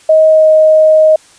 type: tone with pitch glide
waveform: sine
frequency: 630 to 625.3 Hz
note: D#5 to D#5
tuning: +21 to +8 cents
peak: -3 dBFS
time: 0.09-1.16 s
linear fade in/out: 5 ms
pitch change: -13 cents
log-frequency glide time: 0.28-0.5 s
effects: white hiss -43 dBFS RMS until 1.38 s + resampled to 22050 Hz